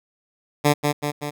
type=tone with echo; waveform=10% pulse; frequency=146.83 Hz; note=D3; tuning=in tune; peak=-6 dBFS; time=0.64-0.74 s; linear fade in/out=20 ms; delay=190 ms; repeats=3; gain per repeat=-4 dB; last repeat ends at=1.31 s; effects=none